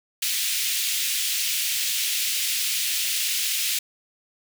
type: high-pass noise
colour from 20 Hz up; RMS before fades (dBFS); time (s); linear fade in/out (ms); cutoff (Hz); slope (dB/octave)
pink; -25; 0.22-3.79; 5; 2500; 24
effects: none